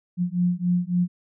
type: beating tone pair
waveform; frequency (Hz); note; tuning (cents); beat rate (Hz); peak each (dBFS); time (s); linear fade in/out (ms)
sine; 175.7 / 179.3; F3 / F3; +11 / +46; 3.6; -23; 0.17-1.08; 50
effects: none